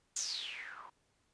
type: noise with low-pass filter sweep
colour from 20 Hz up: blue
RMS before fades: -42 dBFS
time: 0.16-0.9 s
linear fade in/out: 5 ms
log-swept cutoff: 7100 to 920 Hz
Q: 8.3
effects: pink hiss -75 dBFS RMS until 1.33 s + resampled to 22050 Hz